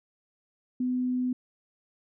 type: tone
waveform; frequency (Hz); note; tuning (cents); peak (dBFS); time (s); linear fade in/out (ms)
sine; 251.5; B3; +32; -25; 0.8-1.33; 5
effects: none